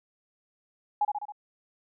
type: tone with echo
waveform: sine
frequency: 832 Hz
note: G#5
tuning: 3 cents sharp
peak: -21 dBFS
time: 1.01-1.05 s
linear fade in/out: 5 ms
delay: 68 ms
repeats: 4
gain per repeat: -4 dB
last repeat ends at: 1.322 s
effects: none